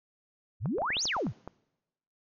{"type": "exponential two-way sweep", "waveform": "sine", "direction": "up then down", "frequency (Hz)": [79.7, 6800, 79.7], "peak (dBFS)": -28, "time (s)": [0.6, 1.33], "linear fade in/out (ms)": 50, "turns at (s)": 1.04}
{"type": "clicks", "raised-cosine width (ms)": 1, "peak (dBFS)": -25, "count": 9, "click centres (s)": [0.658, 0.784, 0.819, 0.904, 0.968, 1.055, 1.166, 1.267, 1.476]}
{"effects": ["noise-tail reverb RT60 1.0 s tail -26 dB re dry"]}